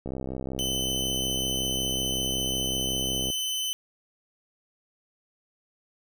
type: click train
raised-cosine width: 2 ms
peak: -20 dBFS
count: 213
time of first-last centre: 0.06-3.302 s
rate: 65.4 Hz
type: tone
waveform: sawtooth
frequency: 3039 Hz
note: F#7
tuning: 46 cents sharp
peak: -24 dBFS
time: 0.59-3.73 s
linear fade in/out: 0 ms
effects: none